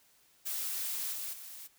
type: noise with level steps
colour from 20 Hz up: blue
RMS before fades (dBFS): -36 / -39 / -47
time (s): 0.45-1.68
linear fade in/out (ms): 20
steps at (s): 1.12 / 1.32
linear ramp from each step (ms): 20
effects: white hiss -66 dBFS RMS until 1.78 s